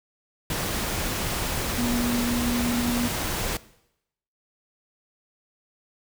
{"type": "tone in noise", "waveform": "sine", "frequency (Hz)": 240.5, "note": "B3", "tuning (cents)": -46, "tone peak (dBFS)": -24, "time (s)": [1.78, 3.08], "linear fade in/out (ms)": 2, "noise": "pink", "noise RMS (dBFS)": -28, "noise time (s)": [0.5, 3.57], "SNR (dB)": 1, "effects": ["noise-tail reverb RT60 0.8 s tail -19 dB re dry"]}